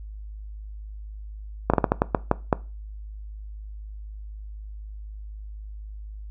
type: slowing click train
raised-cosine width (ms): 1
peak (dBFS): -3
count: 9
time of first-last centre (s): 1.7-2.528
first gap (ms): 36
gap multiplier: 1.29
effects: noise-tail reverb RT60 0.3 s tail -19 dB re dry + added 52 Hz sine -35 dBFS peak until 6.3 s